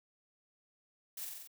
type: noise with echo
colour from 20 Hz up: blue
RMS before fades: -43 dBFS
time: 1.17-1.25 s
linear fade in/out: 5 ms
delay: 45 ms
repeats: 5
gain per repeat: -2 dB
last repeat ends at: 1.475 s
effects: none